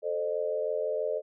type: chord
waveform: sine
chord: A diminished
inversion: none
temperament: equal with one note detuned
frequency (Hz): 440 / 523.3 / 609.4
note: A4 / C5 / Eb5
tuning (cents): 0 / 0 / -36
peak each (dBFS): -32 / -33 / -31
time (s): 0.02-1.22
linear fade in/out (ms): 50
effects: none